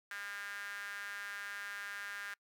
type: tone with high-pass filter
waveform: sawtooth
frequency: 202.1 Hz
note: G#3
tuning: 47 cents flat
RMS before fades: -44 dBFS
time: 0.11-2.34 s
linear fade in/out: 2 ms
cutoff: 1600 Hz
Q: 5.7
effects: noise-tail reverb RT60 0.1 s tail -25 dB re dry

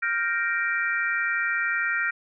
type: chord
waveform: sine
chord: G minor seventh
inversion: third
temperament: equal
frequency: 1396.9 / 1568 / 1864.7 / 2349 Hz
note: F6 / G6 / Bb6 / D7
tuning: 0 / 0 / 0 / 0 cents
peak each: -27 / -30 / -27 / -31 dBFS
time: 0.02-2.11 s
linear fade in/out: 10 ms
effects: none

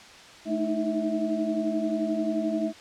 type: tone cluster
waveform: sine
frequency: 217 / 307.5 / 318.9 / 652 Hz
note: A3 / D#4 / D#4 / E5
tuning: -24 / -20 / +43 / -19 cents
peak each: -30 dBFS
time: 0.45-2.73 s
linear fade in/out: 50 ms
effects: white hiss -47 dBFS RMS until 2.8 s + low-pass 5000 Hz 12 dB/octave

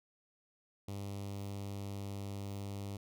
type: tone with notch filter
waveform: sawtooth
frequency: 99.9 Hz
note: G2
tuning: 33 cents sharp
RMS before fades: -42 dBFS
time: 0.88-2.97 s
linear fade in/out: 5 ms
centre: 1600 Hz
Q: 0.98
effects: none

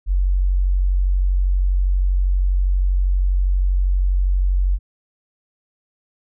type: tone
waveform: sine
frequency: 46.25 Hz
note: F#1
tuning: in tune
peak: -14 dBFS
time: 0.06-4.79 s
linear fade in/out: 50 ms
effects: none

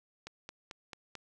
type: click train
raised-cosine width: 0.2 ms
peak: -26 dBFS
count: 5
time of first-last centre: 0.27-1.153 s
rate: 4.53 Hz
effects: none

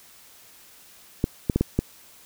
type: clicks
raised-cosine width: 3 ms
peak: -7 dBFS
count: 5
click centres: 1.241 / 1.498 / 1.56 / 1.61 / 1.79 s
effects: white hiss -51 dBFS RMS until 2.25 s

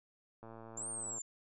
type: click train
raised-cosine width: 1 ms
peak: -37 dBFS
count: 86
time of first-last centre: 0.43-1.182 s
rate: 113 Hz
type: linear two-way sweep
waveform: sine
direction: up then down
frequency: 7090 to 8870 to 7090 Hz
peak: -39 dBFS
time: 0.77-1.22 s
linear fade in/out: 5 ms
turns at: 0.88 s
effects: none

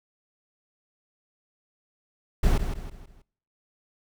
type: noise with echo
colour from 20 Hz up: brown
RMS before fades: -20 dBFS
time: 2.43-2.58 s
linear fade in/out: 5 ms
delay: 160 ms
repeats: 4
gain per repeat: -8 dB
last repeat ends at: 3.22 s
effects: noise-tail reverb RT60 0.6 s tail -23 dB re dry

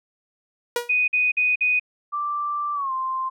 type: tone with exponential decay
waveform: sawtooth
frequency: 480 Hz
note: B4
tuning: 49 cents flat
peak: -14 dBFS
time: 0.76-0.94 s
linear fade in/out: 2 ms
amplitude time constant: 37 ms
type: tone bursts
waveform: sine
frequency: 2489 Hz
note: D#7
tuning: in tune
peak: -17 dBFS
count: 4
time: 0.89-1.797 s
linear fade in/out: 10 ms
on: 190 ms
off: 49 ms
type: tone with pitch glide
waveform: sine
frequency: 1174.7 to 1046.5 Hz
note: D6 to C6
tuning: 0 to 0 cents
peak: -23 dBFS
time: 2.12-3.3 s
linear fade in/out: 20 ms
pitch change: -200 cents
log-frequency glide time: 2.74-2.92 s
effects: none

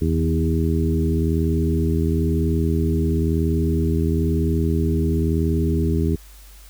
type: harmonic tone with a mistuned harmonic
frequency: 81 Hz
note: E2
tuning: 30 cents flat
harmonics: 1 / 2 / 3 / 4 / 5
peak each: -20 / -23 / -25 / -26 / -27 dBFS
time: 0.01-6.16 s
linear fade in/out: 10 ms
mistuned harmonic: 2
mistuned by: -16 cents
effects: added 50 Hz sine -42 dBFS peak until 6.69 s + white hiss -49 dBFS RMS until 6.69 s

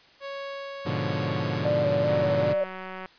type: tone with tremolo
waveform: sawtooth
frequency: 554.4 Hz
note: C#5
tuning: in tune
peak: -29 dBFS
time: 0.2-1.69 s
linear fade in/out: 50 ms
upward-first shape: sine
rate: 1.2 Hz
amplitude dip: 25%
type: chord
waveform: sawtooth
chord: G# diminished seventh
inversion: none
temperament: equal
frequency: 103.83 / 123.47 / 146.83 / 174.61 Hz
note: G#2 / B2 / D3 / F3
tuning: 0 / 0 / 0 / 0 cents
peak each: -28 / -28 / -27 / -30 dBFS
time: 0.85-2.54 s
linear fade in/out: 20 ms
type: tone with vibrato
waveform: sine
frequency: 582 Hz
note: D5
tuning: 16 cents flat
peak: -22 dBFS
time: 1.65-2.64 s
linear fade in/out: 5 ms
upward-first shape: square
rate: 2.6 Hz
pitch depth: 27 cents each way
type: click train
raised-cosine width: 0.5 ms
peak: -23 dBFS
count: 184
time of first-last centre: 2.08-3.059 s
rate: 187 Hz
effects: white hiss -55 dBFS RMS until 3.18 s + resampled to 11025 Hz

